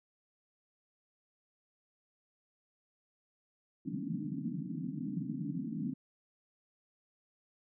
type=band-pass noise; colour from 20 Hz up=white; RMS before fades=-38 dBFS; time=3.85-5.94 s; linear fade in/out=10 ms; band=140 to 300 Hz; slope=96 dB/octave; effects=none